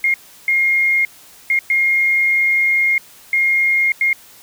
sine tone bursts at uneven times, 2135 Hz, C7, 34 cents sharp, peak -12 dBFS, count 6, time 0.04-0.14 / 0.48-1.05 / 1.5-1.59 / 1.7-2.98 / 3.33-3.92 / 4.01-4.13 s, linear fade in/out 2 ms, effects white hiss -44 dBFS RMS until 4.42 s

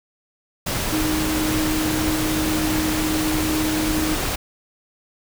sine tone in noise, 311.1 Hz, D#4, in tune, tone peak -21 dBFS, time 0.92-4.15 s, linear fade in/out 10 ms, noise pink, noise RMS -24 dBFS, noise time 0.66-4.36 s, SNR 0 dB, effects none

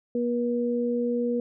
sine tone pair together, 240 / 481.1 Hz, B3 / B4, -49 / -45 cents, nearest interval octave, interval 1204 cents, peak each -26 dBFS, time 0.15-1.4 s, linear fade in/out 2 ms, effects none

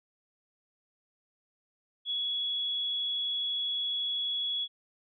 sine tone, 3367 Hz, G#7, 23 cents sharp, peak -29 dBFS, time 2.05-4.68 s, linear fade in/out 50 ms, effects none

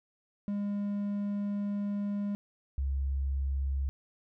triangle / sine tone pair in turn, 203.3 / 68.12 Hz, G#3 / C#2, -37 / -30 cents, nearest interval octave + perfect fifth, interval 1893 cents, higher first, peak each -28 dBFS, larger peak neither, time 0.48-2.35 / 2.78-3.89 s, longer first, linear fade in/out 0 ms, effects none

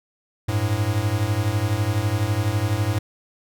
square beating tone pair, 98 / 110 Hz, G2 / A2, 0 / 0 cents, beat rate 12 Hz, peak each -24 / -23 dBFS, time 0.48-2.99 s, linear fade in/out 10 ms, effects none

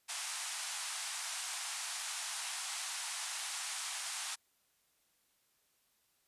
white band-pass noise, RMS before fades -41 dBFS, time 0.08-4.36 s, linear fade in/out 20 ms, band 720 to 10000 Hz, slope 48 dB/octave, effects white hiss -75 dBFS RMS until 6.27 s + resampled to 32000 Hz

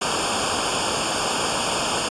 pink noise with comb filter, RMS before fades -23 dBFS, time 0.01-2.09 s, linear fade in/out 10 ms, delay 0.5 ms, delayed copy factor -1, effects resampled to 22050 Hz

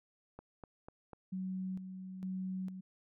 click train, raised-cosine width 1 ms, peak -34 dBFS, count 4, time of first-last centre 0.39-1.133 s, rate 4.04 Hz
sine tone with tremolo, 187.2 Hz, F#3, 20 cents sharp, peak -36 dBFS, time 1.32-2.81 s, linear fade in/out 10 ms, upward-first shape square, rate 1.1 Hz, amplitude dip 55%
effects none

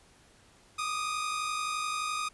sawtooth tone pair together, 1192.9 / 1244.5 Hz, D6 / D#6, +27 / 0 cents, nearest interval minor second, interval 73 cents, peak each -34 / -28 dBFS, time 0.78-2.29 s, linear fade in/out 10 ms, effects pink hiss -60 dBFS RMS until 2.33 s + resampled to 24000 Hz

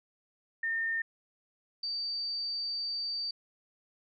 sine tone pair in turn, 1818 / 4624 Hz, A#6 / D8, -44 / -28 cents, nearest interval octave + major third, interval 1616 cents, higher second, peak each -29 / -32 dBFS, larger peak first, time 0.63-1.02 / 1.83-3.31 s, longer second, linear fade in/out 5 ms, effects none

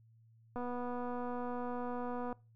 click train, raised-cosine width 1 ms, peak -28 dBFS, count 434, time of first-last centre 0.56-2.327 s, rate 245 Hz, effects noise-tail reverb RT60 0.3 s tail -23 dB re dry + added 113 Hz sine -61 dBFS peak until 2.55 s

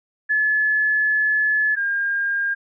sine tone pair in turn, 1718 / 1610.9 Hz, A6 / G6, -42 / +47 cents, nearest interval minor second, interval 111 cents, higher first, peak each -16 / -19 dBFS, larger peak first, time 0.29-1.76 / 1.76-2.55 s, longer first, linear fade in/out 20 ms, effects none

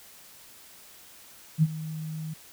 sine tone with ADSR envelope, 157.3 Hz, D#3, 19 cents sharp, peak -15 dBFS, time 1.58-2.34 s, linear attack 46 ms, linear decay 41 ms, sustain -17 dB, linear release 9 ms, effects white hiss -51 dBFS RMS until 2.52 s

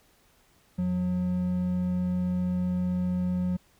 triangle tone pair together, 85.4 / 180.77 Hz, F2 / F#3, -38 / -40 cents, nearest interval octave + minor second, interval 1298 cents, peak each -34 / -23 dBFS, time 0.78-3.57 s, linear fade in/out 10 ms, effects pink hiss -63 dBFS RMS until 3.79 s

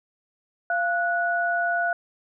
sine tone pair together, 692 / 1470 Hz, F5 / F#6, -16 / -12 cents, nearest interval octave + minor second, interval 1304 cents, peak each -24 dBFS, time 0.7-1.93 s, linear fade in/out 2 ms, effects none

